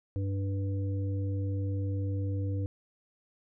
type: harmonic tone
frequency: 98 Hz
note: G2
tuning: in tune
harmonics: 1 / 3 / 5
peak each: -29 / -39 / -43 dBFS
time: 0.16-2.66 s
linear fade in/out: 0 ms
effects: none